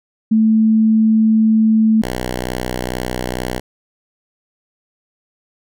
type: tone pair in turn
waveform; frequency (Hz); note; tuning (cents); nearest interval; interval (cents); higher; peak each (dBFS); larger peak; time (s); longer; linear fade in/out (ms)
sine / 5% pulse; 220 / 62.22; A3 / B1; 0 / +14; octave + minor seventh; 2186; first; -9 / -9; neither; 0.31-2.02 / 2.02-3.6; first; 10
effects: none